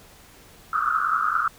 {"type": "band-pass noise", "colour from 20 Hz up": "white", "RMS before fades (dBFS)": -23, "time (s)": [0.73, 1.48], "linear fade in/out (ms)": 2, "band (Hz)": [1200, 1400], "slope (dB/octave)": 96, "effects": ["pink hiss -50 dBFS RMS until 1.58 s"]}